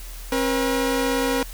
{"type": "tone pair together", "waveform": "sawtooth", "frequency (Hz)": [268.8, 480.6], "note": ["C4", "B4"], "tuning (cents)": [47, -47], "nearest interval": "minor seventh", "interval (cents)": 1006, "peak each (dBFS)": -19, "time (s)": [0.32, 1.43], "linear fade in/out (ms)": 2, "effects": ["added 40 Hz sine -34 dBFS peak until 1.53 s", "white hiss -42 dBFS RMS until 1.53 s"]}